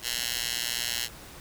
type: tone with high-pass filter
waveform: 10% pulse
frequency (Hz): 119.9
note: A#2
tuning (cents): +49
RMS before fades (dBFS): -31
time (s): 0.02-1.09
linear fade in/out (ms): 50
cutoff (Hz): 3200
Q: 1
effects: pink hiss -46 dBFS RMS until 1.4 s